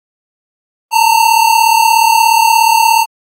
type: tone pair together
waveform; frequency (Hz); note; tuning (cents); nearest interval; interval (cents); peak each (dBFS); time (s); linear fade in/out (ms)
square; 886 / 922.9; A5 / A#5; +12 / -18; minor second; 70; -10; 0.91-3.06; 50
effects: AAC 48 kbps